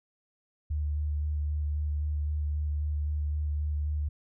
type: tone with vibrato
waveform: sine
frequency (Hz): 74.6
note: D2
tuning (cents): +28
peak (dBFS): -27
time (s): 0.7-4.09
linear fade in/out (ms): 10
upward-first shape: square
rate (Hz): 3.8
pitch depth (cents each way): 13
effects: none